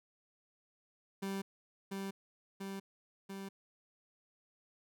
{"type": "tone with echo", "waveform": "30% pulse", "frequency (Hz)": 195.1, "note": "G3", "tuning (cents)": -8, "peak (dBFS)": -34, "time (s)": [1.22, 1.42], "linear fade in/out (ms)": 10, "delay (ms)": 690, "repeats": 3, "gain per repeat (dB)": -2, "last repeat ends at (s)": 3.49, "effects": []}